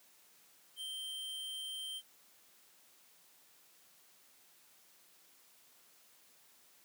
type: tone with amplitude modulation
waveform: square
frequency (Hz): 3136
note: G7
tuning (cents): 0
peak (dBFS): -40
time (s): 0.76-2.02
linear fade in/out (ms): 50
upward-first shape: sine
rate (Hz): 144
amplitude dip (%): 25
effects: white hiss -65 dBFS RMS until 6.84 s + high-pass 150 Hz 12 dB/octave